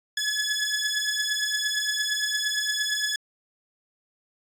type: beating tone pair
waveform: 15% pulse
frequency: 1700 / 1708.7 Hz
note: G#6 / G#6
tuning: +40 / +49 cents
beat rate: 8.7 Hz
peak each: -21 dBFS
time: 0.17-3.16 s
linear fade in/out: 5 ms
effects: resampled to 32000 Hz

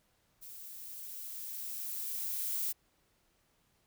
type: noise with level ramp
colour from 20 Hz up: violet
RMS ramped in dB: -49 to -34 dBFS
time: 0.41-2.73 s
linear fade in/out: 20 ms
effects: pink hiss -73 dBFS RMS until 3.86 s

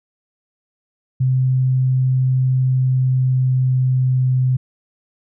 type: tone with pitch glide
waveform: sine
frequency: 129.5 to 128.61 Hz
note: C3 to C3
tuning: -17 to -29 cents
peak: -13 dBFS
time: 1.2-4.57 s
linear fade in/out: 10 ms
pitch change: -12 cents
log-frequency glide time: 2.62-4.11 s
effects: none

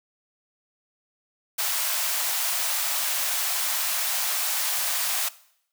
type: high-pass noise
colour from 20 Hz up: white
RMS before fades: -26 dBFS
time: 1.58-5.29 s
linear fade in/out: 10 ms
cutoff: 600 Hz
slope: 48 dB/octave
effects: noise-tail reverb RT60 0.7 s tail -19 dB re dry

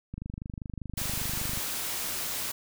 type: click train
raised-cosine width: 5 ms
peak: -24 dBFS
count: 37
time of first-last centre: 0.14-1.574 s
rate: 25.1 Hz
type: noise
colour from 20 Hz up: white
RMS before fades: -33 dBFS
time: 0.97-2.52 s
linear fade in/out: 10 ms
effects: none

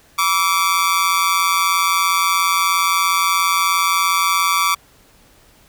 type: tone with amplitude modulation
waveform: sawtooth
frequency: 1154 Hz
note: D6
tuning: 31 cents flat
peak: -7 dBFS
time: 0.18-4.75 s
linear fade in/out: 10 ms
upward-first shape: sine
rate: 177 Hz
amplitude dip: 80%
effects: pink hiss -51 dBFS RMS until 5.68 s

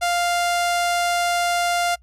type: tone with low-pass filter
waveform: sawtooth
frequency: 698.5 Hz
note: F5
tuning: in tune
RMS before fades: -21 dBFS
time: 0.01-1.96 s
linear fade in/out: 20 ms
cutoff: 11000 Hz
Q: 0.91
effects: noise-tail reverb RT60 0.1 s tail -25 dB re dry + added 60 Hz sine -49 dBFS peak until 2.02 s

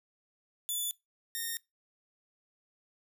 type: tone pair in turn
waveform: 5% pulse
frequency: 3481 / 1839.8 Hz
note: A7 / A#6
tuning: -19 / -23 cents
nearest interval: major seventh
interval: 1104 cents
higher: first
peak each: -24 dBFS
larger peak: neither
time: 0.69-0.91 / 1.35-1.57 s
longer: neither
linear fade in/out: 0 ms
effects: noise-tail reverb RT60 0.2 s tail -22 dB re dry

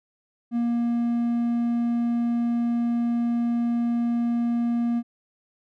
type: tone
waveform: triangle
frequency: 236.2 Hz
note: A#3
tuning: 23 cents sharp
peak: -19 dBFS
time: 0.51-5.03 s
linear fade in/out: 50 ms
effects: none

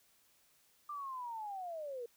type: linear sweep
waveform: sine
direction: down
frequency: 1196 to 459.2 Hz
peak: -40 dBFS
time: 0.89-2.06 s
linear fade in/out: 5 ms
effects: white hiss -70 dBFS RMS until 2.16 s

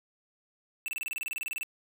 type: tone bursts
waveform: square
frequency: 2651 Hz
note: E7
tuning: 9 cents sharp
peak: -32 dBFS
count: 16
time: 0.86-1.631 s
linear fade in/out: 0 ms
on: 21 ms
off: 29 ms
effects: none

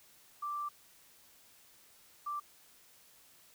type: tone bursts at uneven times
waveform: sine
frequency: 1174.7 Hz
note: D6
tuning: in tune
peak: -35 dBFS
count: 2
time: 0.42-0.69 / 2.26-2.4 s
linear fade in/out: 10 ms
effects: white hiss -62 dBFS RMS until 3.54 s

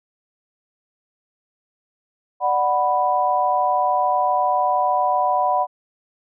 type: chord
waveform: sine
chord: B minor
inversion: first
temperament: just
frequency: 592.7 / 740.8 / 987.8 Hz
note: D5 / F#5 / B5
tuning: +16 / +2 / 0 cents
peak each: -24 / -19 / -20 dBFS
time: 2.4-5.67 s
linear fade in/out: 50 ms
effects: none

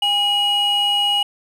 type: tone pair together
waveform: triangle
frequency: 814 / 2901 Hz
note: G#5 / F#7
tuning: -35 / -35 cents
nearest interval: octave + minor seventh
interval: 2200 cents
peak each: -20 / -14 dBFS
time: 0.02-1.23 s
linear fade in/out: 5 ms
effects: tanh soft clip ceiling -7 dBFS

